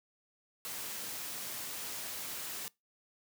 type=noise; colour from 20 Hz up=white; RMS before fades=-41 dBFS; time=0.65-2.68 s; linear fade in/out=0 ms; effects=noise-tail reverb RT60 0.2 s tail -23 dB re dry + high-pass 100 Hz 12 dB/octave